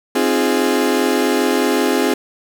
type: chord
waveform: 35% pulse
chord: F minor seventh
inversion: second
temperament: equal with one note detuned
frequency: 261.6 / 306.5 / 349.2 / 415.3 Hz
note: C4 / Eb4 / F4 / Ab4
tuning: 0 / -26 / 0 / 0 cents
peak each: -17 / -20 / -19 / -17 dBFS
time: 0.15-2.14 s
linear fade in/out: 5 ms
effects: none